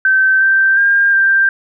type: tone with pitch steps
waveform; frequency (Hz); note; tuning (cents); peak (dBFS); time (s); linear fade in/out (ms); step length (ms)
sine; 1545 / 1564 / 1605 / 1579; G6 / G6 / G6 / G6; -26 / -4 / +40 / +12; -8; 0.05-1.49; 2; 360
effects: none